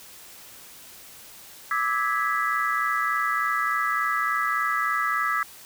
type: chord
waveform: sine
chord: E dominant seventh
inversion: third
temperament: equal with one note detuned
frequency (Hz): 1174.7 / 1298.1 / 1661.2 / 1975.5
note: D6 / E6 / G#6 / B6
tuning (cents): 0 / -27 / 0 / 0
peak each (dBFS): -28 / -26 / -28 / -29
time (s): 1.71-5.43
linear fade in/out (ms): 2
effects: white hiss -46 dBFS RMS until 5.65 s